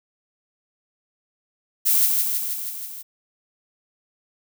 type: noise with echo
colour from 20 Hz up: violet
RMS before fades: -18 dBFS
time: 1.85-2.07 s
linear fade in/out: 20 ms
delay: 160 ms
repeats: 6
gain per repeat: -3 dB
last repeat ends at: 3.03 s
effects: none